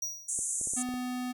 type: tone with exponential decay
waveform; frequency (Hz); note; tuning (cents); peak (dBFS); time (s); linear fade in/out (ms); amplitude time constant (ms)
square; 5770; F#8; -44; -30; 0.02-0.48; 5; 100
type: band-pass noise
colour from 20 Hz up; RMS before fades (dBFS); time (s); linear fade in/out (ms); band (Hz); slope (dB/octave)
white; -33; 0.28-0.83; 10; 6400 to 10000; 96
type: clicks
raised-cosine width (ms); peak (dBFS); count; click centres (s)
2; -33; 6; 0.39 / 0.613 / 0.673 / 0.736 / 0.889 / 0.94
type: tone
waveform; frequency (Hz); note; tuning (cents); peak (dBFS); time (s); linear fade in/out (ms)
square; 250; B3; +21; -33; 0.76-1.33; 20
effects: none